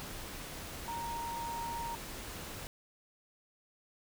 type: tone in noise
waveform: sine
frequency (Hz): 932.3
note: A#5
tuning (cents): 0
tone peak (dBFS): -37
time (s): 0.88-1.95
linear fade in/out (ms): 0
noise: pink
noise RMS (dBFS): -44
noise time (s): 0-2.67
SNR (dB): +4
effects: none